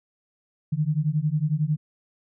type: beating tone pair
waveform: sine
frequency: 146.83 / 157.83 Hz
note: D3 / D#3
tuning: 0 / +25 cents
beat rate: 11 Hz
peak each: -24 dBFS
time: 0.72-1.77 s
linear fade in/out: 10 ms
effects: none